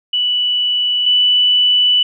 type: tone pair in turn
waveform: sine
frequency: 2960 / 2974 Hz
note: F#7 / F#7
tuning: 0 / +8 cents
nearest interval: unison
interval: 8 cents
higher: second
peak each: -13 / -9 dBFS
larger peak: second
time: 0.13-1.06 / 1.06-2.03 s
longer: second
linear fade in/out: 5 ms
effects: none